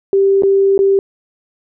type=tone with dropouts; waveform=sine; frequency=392 Hz; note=G4; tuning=in tune; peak=-8 dBFS; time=0.13-0.99 s; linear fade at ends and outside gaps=1 ms; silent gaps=0.423-0.434 / 0.778-0.79 s; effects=none